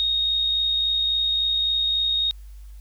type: tone with amplitude modulation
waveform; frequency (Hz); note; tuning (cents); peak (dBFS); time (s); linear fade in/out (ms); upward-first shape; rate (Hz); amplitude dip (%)
sine; 3729; A#7; 0; -18; 0-2.31; 0; sine; 63.6; 30
effects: added 50 Hz sine -38 dBFS peak until 2.8 s + white hiss -60 dBFS RMS until 2.8 s